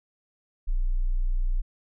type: tone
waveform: sine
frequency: 30 Hz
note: B0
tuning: 49 cents flat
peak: -21 dBFS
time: 0.67-1.62 s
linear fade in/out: 20 ms
effects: none